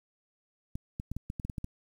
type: clicks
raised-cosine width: 5 ms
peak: -23 dBFS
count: 10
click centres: 0.755 / 0.999 / 1.116 / 1.166 / 1.301 / 1.398 / 1.45 / 1.498 / 1.582 / 1.644 s
effects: 9-bit